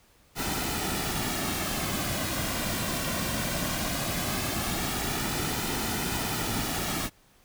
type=noise with flanger; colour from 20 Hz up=pink; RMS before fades=-30 dBFS; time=0.35-7.1 s; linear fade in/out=50 ms; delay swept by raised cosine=1.8 to 2.36 ms; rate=0.18 Hz; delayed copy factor=-0.5; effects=pink hiss -61 dBFS RMS until 7.44 s